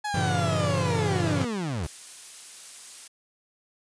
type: linear sweep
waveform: 30% pulse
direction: down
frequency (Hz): 850 to 67.7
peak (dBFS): -25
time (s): 0.04-1.87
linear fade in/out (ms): 10
type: chord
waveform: 45% pulse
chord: G diminished seventh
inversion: none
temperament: just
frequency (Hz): 98 / 117.6 / 141.12 / 169.34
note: G2 / Bb2 / Db3 / Fb3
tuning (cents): 0 / +16 / +31 / +47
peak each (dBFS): -29 / -32 / -31 / -29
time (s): 0.14-1.45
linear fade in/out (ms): 5
type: noise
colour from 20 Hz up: blue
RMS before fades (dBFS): -40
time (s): 1.83-3.08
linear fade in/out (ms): 10
effects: resampled to 22050 Hz